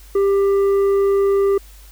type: tone with tanh clipping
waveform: sine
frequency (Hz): 395.8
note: G4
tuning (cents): +17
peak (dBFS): -14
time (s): 0.15-1.58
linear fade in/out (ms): 5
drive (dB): 6
effects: added 50 Hz sine -40 dBFS peak until 1.91 s + white hiss -48 dBFS RMS until 1.91 s